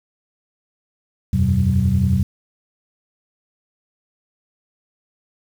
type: tone cluster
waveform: sine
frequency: 83.1 / 94.3 / 126.6 / 188.9 Hz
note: E2 / F#2 / B2 / F#3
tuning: +15 / +33 / +43 / +36 cents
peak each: -19 dBFS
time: 1.33-2.23 s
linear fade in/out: 5 ms
effects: tanh soft clip ceiling -5 dBFS + 7-bit